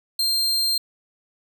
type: tone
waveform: 40% pulse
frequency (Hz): 4180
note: C8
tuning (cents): -2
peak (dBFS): -18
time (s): 0.19-0.78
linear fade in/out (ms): 5
effects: none